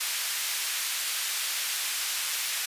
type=high-pass noise; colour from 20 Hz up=pink; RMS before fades=-30 dBFS; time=0-2.66 s; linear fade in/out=10 ms; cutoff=2200 Hz; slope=12 dB/octave; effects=resampled to 32000 Hz